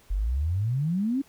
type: exponential sweep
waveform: sine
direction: up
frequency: 43.49 to 285.2 Hz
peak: -23 dBFS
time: 0.1-1.22 s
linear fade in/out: 10 ms
effects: pink hiss -58 dBFS RMS until 1.28 s